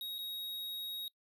square tone with dropouts, 3782 Hz, A#7, 24 cents sharp, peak -40 dBFS, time 0.01-1.08 s, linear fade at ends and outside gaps 1 ms, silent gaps 0.183-0.188 s, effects noise-tail reverb RT60 0.1 s tail -22 dB re dry

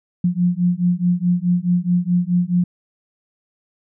sine beating tone pair, 174.8 / 179.5 Hz, F3 / F3, +2 / +48 cents, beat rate 4.7 Hz, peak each -18 dBFS, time 0.24-2.64 s, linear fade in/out 5 ms, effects none

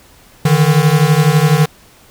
square beating tone pair, 146.7 / 158.7 Hz, D3 / D#3, -2 / +35 cents, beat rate 12 Hz, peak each -12 dBFS, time 0.45-1.66 s, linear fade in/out 5 ms, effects pink hiss -45 dBFS RMS until 2.1 s

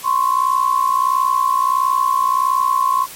sine tone pair together, 1035 / 1096.5 Hz, C6 / C#6, -19 / -19 cents, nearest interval minor second, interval 100 cents, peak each -16 dBFS, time 0.03-3.07 s, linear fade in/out 50 ms, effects white hiss -35 dBFS RMS until 3.15 s + MP3 64 kbps

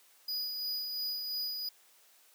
square tone with tremolo, 4934 Hz, D#8, 15 cents flat, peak -33 dBFS, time 0.28-1.69 s, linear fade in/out 5 ms, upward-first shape sine, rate 2.9 Hz, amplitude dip 35%, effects white hiss -63 dBFS RMS until 2.34 s + high-pass 400 Hz 12 dB/octave

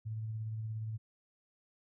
sine tone with tremolo, 110 Hz, A2, in tune, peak -35 dBFS, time 0.05-0.98 s, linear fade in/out 20 ms, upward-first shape sine, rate 17 Hz, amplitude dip 25%, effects none

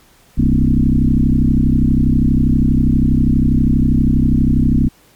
sine tone with frequency modulation, 140 Hz, C#3, 18 cents sharp, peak -9 dBFS, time 0.37-4.89 s, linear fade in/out 20 ms, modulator 32.4 Hz, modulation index 4.2, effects pink hiss -50 dBFS RMS until 5.15 s + MP3 96 kbps

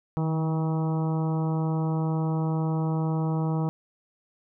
harmonic tone with a mistuned harmonic, 160 Hz, D#3, 49 cents sharp, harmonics 1 / 2 / 3 / 4 / 5 / 6 / 7 / 8, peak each -24 / -33 / -36 / -41 / -38 / -40 / -44 / -46 dBFS, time 0.17-3.69 s, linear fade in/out 0 ms, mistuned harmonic 1, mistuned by -23 cents, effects none

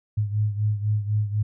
sine beating tone pair, 104.6 / 108.6 Hz, G#2 / A2, +13 / -22 cents, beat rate 4 Hz, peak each -22 / -27 dBFS, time 0.17-1.43 s, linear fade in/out 10 ms, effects none

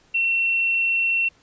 sine tone, 2714 Hz, E7, 50 cents sharp, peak -18 dBFS, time 0.14-1.29 s, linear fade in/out 10 ms, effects pink hiss -58 dBFS RMS until 1.42 s + resampled to 16000 Hz

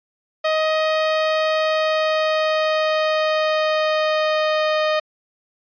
sawtooth tone with pitch glide, 627 to 617.7 Hz, D#5 to D#5, +13 to -13 cents, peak -13 dBFS, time 0.44-5 s, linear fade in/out 10 ms, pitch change -26 cents, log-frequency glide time 1.58-4.87 s, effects resampled to 11025 Hz

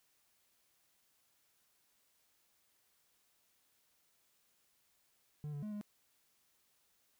triangle tone with pitch steps, 149.1 / 144.3 / 211.4 / 207.5 Hz, D3 / D3 / G#3 / G#3, +27 / -30 / +31 / -1 cents, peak -38 dBFS, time 5.44-5.812 s, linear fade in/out 0 ms, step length 93 ms, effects white hiss -75 dBFS RMS until 7.19 s

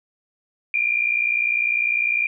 sine tone pair together, 2370 / 2430 Hz, D7 / D#7, +15 / -42 cents, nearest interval unison, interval 43 cents, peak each -21 dBFS, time 0.74-2.27 s, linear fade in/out 2 ms, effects none

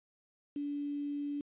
sine tone with quantisation, 288.2 Hz, D4, 33 cents flat, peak -34 dBFS, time 0.56-1.41 s, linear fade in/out 2 ms, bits 9, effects resampled to 8000 Hz

